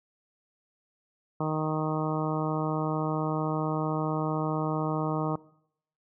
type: harmonic tone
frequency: 155.56 Hz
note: D#3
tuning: in tune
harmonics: 1 / 2 / 3 / 4 / 5 / 6 / 7 / 8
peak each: -30 / -33 / -35 / -36 / -37 / -38 / -38 / -39 dBFS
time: 1.4-5.36 s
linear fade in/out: 5 ms
effects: noise-tail reverb RT60 0.7 s tail -21 dB re dry